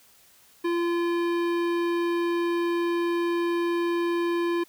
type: tone with hard clipping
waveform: sine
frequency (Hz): 343.1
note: F4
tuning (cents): -31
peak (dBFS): -25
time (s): 0.64-4.64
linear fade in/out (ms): 10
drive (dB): 16
effects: white hiss -57 dBFS RMS until 4.68 s